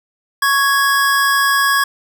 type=tone pair together; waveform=square; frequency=1108.7 / 1662.7 Hz; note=C#6 / G#6; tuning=0 / +2 cents; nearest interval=perfect fifth; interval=702 cents; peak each=-16 / -15 dBFS; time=0.42-1.84 s; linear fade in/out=5 ms; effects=none